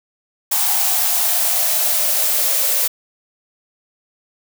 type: noise with high-pass filter sweep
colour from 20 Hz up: blue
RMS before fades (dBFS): -17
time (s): 0.51-2.88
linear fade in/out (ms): 10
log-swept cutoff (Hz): 800 to 530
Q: 6.4
effects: none